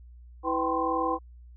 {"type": "tone cluster", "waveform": "sine", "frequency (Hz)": [326.9, 499.1, 778, 1022, 1063], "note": ["E4", "B4", "G5", "C6", "C6"], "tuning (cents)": [-14, 18, -13, -41, 27], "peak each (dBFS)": -31, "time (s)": [0.43, 1.19], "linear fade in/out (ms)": 50, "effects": ["added 60 Hz sine -46 dBFS peak until 1.56 s"]}